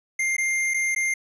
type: tone with dropouts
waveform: square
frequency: 2107 Hz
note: C7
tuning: 12 cents sharp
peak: -22 dBFS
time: 0.19-1.14 s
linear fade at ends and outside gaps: 5 ms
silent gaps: 0.367-0.381 / 0.738-0.742 / 0.949-0.961 s
effects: resampled to 24000 Hz